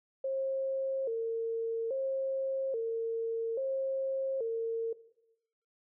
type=tone with vibrato; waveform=sine; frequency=493.9 Hz; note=B4; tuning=in tune; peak=-30 dBFS; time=0.24-4.93 s; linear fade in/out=5 ms; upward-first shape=square; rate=0.6 Hz; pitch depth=140 cents each way; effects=noise-tail reverb RT60 0.9 s tail -17 dB re dry